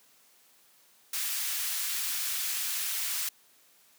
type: high-pass noise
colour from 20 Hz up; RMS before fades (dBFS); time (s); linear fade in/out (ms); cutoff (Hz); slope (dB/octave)
white; -32; 1.13-3.29; 5; 1600; 12
effects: white hiss -62 dBFS RMS until 3.98 s + high-pass 150 Hz 12 dB/octave